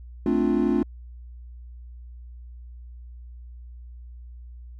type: chord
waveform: triangle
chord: D minor seventh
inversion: second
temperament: equal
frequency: 220 / 261.6 / 293.7 / 349.2 Hz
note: A3 / C4 / D4 / F4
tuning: 0 / 0 / 0 / 0 cents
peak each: -23 dBFS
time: 0.26-0.83 s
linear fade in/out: 2 ms
effects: added 60 Hz sine -39 dBFS peak until 4.79 s